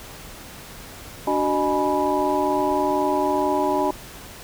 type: tone cluster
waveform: sine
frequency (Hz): 292.1 / 374.5 / 612 / 841 / 983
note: D4 / F#4 / D#5 / G#5 / B5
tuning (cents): -9 / +21 / -29 / +22 / -8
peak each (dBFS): -25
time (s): 1.27-3.91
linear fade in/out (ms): 5
effects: pink hiss -40 dBFS RMS until 4.43 s